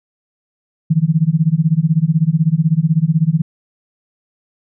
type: tone with tremolo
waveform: sine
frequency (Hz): 160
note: D#3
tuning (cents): +49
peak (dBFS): -7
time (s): 0.9-3.42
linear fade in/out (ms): 10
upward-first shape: sine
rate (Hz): 16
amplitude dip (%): 95
effects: none